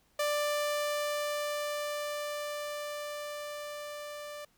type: tone with level ramp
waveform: sawtooth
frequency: 590 Hz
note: D5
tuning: 8 cents sharp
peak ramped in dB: -24 to -37 dBFS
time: 0.19-4.45 s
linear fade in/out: 5 ms
effects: pink hiss -69 dBFS RMS until 4.57 s